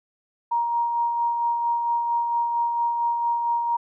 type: tone with tremolo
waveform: sine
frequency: 941 Hz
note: A#5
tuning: 16 cents sharp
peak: -19 dBFS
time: 0.51-3.77 s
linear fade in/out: 10 ms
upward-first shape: sine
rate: 4.4 Hz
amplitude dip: 35%
effects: none